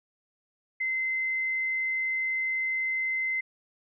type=tone; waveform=sine; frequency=2064 Hz; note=C7; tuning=24 cents flat; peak=-26 dBFS; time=0.8-3.41 s; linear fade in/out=10 ms; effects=none